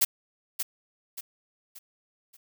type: noise with echo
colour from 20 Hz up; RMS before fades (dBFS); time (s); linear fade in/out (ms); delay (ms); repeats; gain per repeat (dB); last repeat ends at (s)
blue; -21; 0.01-0.05; 10; 580; 4; -8; 2.37
effects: none